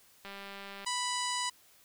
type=click train; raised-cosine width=0.3 ms; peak=-29 dBFS; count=119; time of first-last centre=0.25-0.846 s; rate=198 Hz
type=harmonic tone; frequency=987.8 Hz; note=B5; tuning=in tune; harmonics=1 / 2 / 3 / 4 / 5 / 6 / 7 / 8 / 9; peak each=-35 / -40 / -40 / -41 / -40 / -47 / -42 / -45 / -42 dBFS; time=0.86-1.5 s; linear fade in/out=10 ms
effects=white hiss -62 dBFS RMS until 1.84 s